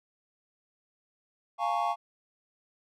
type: chord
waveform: triangle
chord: Bb minor seventh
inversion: second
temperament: equal with one note detuned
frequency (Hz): 698.5 / 830.6 / 911 / 1108.7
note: F5 / Ab5 / Bb5 / Db6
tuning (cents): 0 / 0 / -40 / 0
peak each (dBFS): -29 / -30 / -32 / -30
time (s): 1.58-1.96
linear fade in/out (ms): 50
effects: none